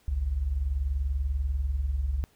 sine tone pair together, 48.97 / 69.3 Hz, G1 / C#2, -1 / 0 cents, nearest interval tritone, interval 601 cents, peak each -32 / -26 dBFS, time 0.08-2.24 s, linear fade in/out 0 ms, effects pink hiss -64 dBFS RMS until 2.35 s

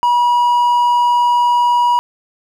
triangle tone, 966 Hz, B5, 39 cents flat, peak -8 dBFS, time 0.03-1.99 s, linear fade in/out 0 ms, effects none

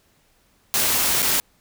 white noise with dropouts, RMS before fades -20 dBFS, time 0.74-1.4 s, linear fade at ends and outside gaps 0 ms, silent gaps 1.221-1.227 s, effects pink hiss -61 dBFS RMS until 1.6 s

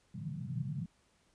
pink band-pass noise, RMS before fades -39 dBFS, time 0.14-0.86 s, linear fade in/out 5 ms, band 120 to 180 Hz, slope 48 dB/octave, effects pink hiss -71 dBFS RMS until 1.34 s + resampled to 22050 Hz

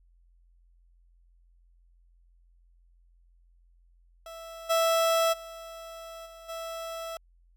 30% pulse tone with level steps, 659.3 Hz, E5, in tune, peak -38 / -19 / -38 / -43 / -32 dBFS, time 4.26-7.17 s, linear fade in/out 2 ms, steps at 4.69 / 5.32 / 6.25 / 6.48 s, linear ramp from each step 20 ms, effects added 43 Hz sine -58 dBFS peak until 7.56 s + MP3 96 kbps

